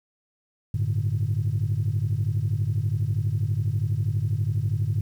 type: chord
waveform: sine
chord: G suspended second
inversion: none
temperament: just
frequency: 98 / 110.25 / 147 Hz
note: G2 / A2 / D3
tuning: 0 / +4 / +2 cents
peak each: -25 / -24 / -28 dBFS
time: 0.74-5.01 s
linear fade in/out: 5 ms
effects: tanh soft clip ceiling -16 dBFS + 9-bit